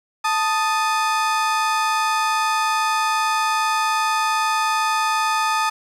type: tone pair together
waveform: 35% pulse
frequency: 880 / 1244.5 Hz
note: A5 / D#6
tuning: 0 / 0 cents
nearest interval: tritone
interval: 600 cents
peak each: -19 dBFS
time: 0.24-5.7 s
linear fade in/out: 10 ms
effects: low-pass 9000 Hz 12 dB/octave + 8-bit